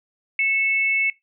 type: tone pair together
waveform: sine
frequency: 2200 / 2637 Hz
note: C#7 / E7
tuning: -14 / 0 cents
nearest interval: minor third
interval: 314 cents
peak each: -18 / -25 dBFS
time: 0.39-1.1 s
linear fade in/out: 2 ms
effects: noise-tail reverb RT60 0.2 s tail -22 dB re dry